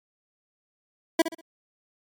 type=tone with echo; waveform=25% pulse; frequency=328 Hz; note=E4; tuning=9 cents flat; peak=-12 dBFS; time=1.19-1.22 s; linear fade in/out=5 ms; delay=64 ms; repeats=3; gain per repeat=-10 dB; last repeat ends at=1.412 s; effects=MP3 96 kbps